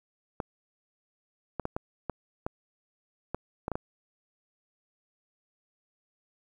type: clicks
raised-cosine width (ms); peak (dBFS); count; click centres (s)
1; -17; 10; 0.402 / 1.597 / 1.654 / 1.765 / 2.097 / 2.465 / 3.346 / 3.681 / 3.717 / 3.755
effects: 9-bit